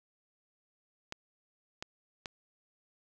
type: clicks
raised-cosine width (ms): 0.2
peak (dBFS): -21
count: 3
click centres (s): 1.124 / 1.825 / 2.258
effects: none